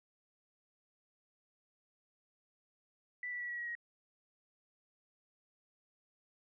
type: tone with pitch steps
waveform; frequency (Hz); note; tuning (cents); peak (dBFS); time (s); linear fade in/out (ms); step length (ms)
sine; 1975.5 / 1958.5 / 1941.6 / 1924.8 / 1908.2 / 1891.7; B6 / B6 / B6 / B6 / A#6 / A#6; 0 / -15 / -30 / -45 / +40 / +25; -38; 3.23-3.752; 2; 87
effects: none